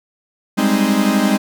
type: chord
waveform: 45% pulse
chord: Ab major seventh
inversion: third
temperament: equal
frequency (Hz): 196 / 207.7 / 261.6 / 311.1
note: G3 / Ab3 / C4 / Eb4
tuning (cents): 0 / 0 / 0 / 0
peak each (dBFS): -20 / -16 / -19 / -21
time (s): 0.57-1.38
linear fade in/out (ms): 20
effects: none